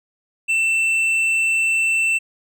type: tone with hard clipping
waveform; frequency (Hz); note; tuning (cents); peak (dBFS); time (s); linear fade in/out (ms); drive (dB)
sine; 2675; E7; +25; -17; 0.48-2.19; 20; 5
effects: none